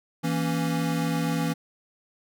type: chord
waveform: square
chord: A# diminished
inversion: second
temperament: equal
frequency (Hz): 164.81 / 233.1 / 277.2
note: E3 / A#3 / C#4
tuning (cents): 0 / 0 / 0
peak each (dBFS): -27 / -32 / -30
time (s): 0.23-1.54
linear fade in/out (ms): 20
effects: none